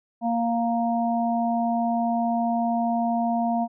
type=harmonic tone; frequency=233.1 Hz; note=A#3; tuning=in tune; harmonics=1 / 3 / 4; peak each=-24 / -24 / -32 dBFS; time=0.21-3.68 s; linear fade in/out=50 ms; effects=none